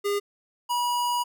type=tone pair in turn; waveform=square; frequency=406.4 / 968.7 Hz; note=G#4 / B5; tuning=-38 / -34 cents; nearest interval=octave + minor third; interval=1504 cents; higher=second; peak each=-24 dBFS; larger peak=neither; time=0.04-0.2 / 0.69-1.24 s; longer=second; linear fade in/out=20 ms; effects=none